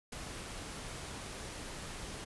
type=noise with ADSR envelope; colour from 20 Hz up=pink; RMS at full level=-41 dBFS; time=0.12-2.25 s; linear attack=5 ms; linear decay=16 ms; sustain=-3 dB; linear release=15 ms; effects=resampled to 24000 Hz